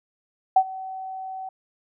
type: tone with ADSR envelope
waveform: sine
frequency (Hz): 759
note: F#5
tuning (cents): +44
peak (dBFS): -10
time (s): 0.56-1.49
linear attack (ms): 6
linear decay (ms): 65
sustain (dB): -21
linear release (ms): 4
effects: none